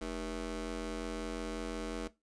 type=ring-modulated tone; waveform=20% pulse; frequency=174.4 Hz; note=F3; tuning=2 cents flat; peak=-29 dBFS; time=0.01-2.08 s; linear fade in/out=10 ms; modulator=130 Hz; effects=noise-tail reverb RT60 0.2 s tail -17 dB re dry + resampled to 22050 Hz